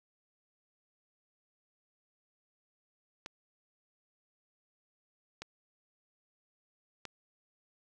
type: clicks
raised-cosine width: 0.2 ms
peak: -24 dBFS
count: 3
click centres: 3.261 / 5.42 / 7.053 s
effects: none